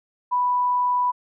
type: tone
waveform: sine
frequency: 987.8 Hz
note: B5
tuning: in tune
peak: -18 dBFS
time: 0.31-1.12 s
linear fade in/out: 20 ms
effects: none